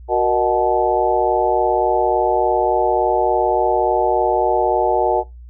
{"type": "harmonic tone with a mistuned harmonic", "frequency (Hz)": 123.47, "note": "B2", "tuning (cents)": 0, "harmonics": [3, 4, 5, 6, 7], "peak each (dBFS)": [-20, -20, -20, -20, -20], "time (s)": [0.08, 5.24], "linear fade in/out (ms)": 50, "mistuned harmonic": 4, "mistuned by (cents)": -93, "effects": ["noise-tail reverb RT60 0.2 s tail -22 dB re dry", "added 60 Hz sine -35 dBFS peak until 5.49 s"]}